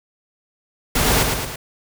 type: noise with echo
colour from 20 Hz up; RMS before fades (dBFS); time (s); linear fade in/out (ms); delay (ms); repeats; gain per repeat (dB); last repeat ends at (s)
pink; -18; 0.95-1.23; 5; 110; 3; -4; 1.56
effects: none